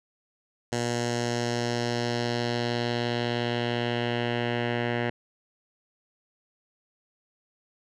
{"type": "tone with low-pass filter sweep", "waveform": "10% pulse", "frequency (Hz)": 119.6, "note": "A#2", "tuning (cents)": 45, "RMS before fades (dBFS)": -28, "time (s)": [0.72, 5.1], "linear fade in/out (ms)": 5, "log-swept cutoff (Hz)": [7200, 2300], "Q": 2.1, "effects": []}